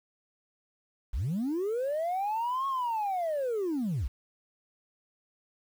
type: linear two-way sweep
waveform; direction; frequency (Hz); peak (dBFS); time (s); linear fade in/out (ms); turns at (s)
sine; up then down; 38.89 to 1102 to 45.22; -26; 1.13-4.08; 10; 2.67
effects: tanh soft clip ceiling -26 dBFS + 9-bit